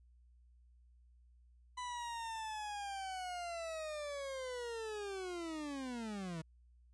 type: linear sweep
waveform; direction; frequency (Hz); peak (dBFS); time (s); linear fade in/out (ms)
40% pulse; down; 1000 to 155.9; -40; 1.77-6.42; 10
effects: added 60 Hz sine -62 dBFS peak until 6.93 s + resampled to 22050 Hz